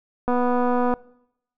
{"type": "click train", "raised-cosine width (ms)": 1, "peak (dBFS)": -10, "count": 163, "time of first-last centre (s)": [0.28, 0.939], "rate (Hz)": 246, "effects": ["noise-tail reverb RT60 0.8 s tail -23 dB re dry"]}